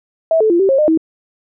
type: tone with pitch steps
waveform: sine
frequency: 650 / 436 / 343.4 / 387.6 / 539 / 607 / 321.3 Hz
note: E5 / A4 / F4 / G4 / C#5 / D#5 / E4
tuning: -24 / -16 / -29 / -20 / -49 / -43 / -44 cents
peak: -9 dBFS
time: 0.31-0.975 s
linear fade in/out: 2 ms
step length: 95 ms
effects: none